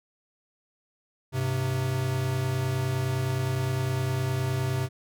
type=tone pair together; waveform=square; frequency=101.07 / 130.81 Hz; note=G#2 / C3; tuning=-47 / 0 cents; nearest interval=major third; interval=447 cents; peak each=-32 / -27 dBFS; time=1.32-4.89 s; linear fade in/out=50 ms; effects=none